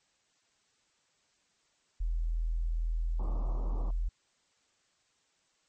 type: tone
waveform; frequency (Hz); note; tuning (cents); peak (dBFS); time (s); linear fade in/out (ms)
sine; 41.08; E1; -5; -28; 2-4.09; 10
type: low-pass noise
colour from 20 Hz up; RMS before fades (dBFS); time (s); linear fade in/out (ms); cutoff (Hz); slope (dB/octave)
pink; -44; 3.19-3.91; 5; 1200; 96
effects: white hiss -72 dBFS RMS until 5.68 s + MP3 32 kbps